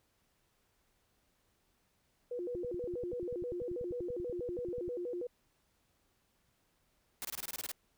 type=tone with vibrato; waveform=sine; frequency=415.3 Hz; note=G#4; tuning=in tune; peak=-36 dBFS; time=2.31-5.27 s; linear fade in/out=5 ms; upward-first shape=square; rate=6.2 Hz; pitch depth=280 cents each way
type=click train; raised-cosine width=5 ms; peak=-36 dBFS; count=25; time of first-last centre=2.55-4.88 s; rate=10.3 Hz
type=noise bursts; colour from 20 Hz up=white; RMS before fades=-40 dBFS; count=10; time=7.22-7.716 s; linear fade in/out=0 ms; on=28 ms; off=24 ms
effects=pink hiss -75 dBFS RMS until 7.97 s